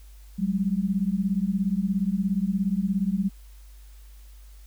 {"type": "beating tone pair", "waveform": "sine", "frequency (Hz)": [185.9, 202.9], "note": ["F#3", "G#3"], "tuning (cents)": [8, -40], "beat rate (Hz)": 17, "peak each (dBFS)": -25, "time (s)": [0.38, 3.3], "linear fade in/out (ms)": 20, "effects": ["added 50 Hz sine -44 dBFS peak until 4.66 s", "white hiss -59 dBFS RMS until 4.66 s"]}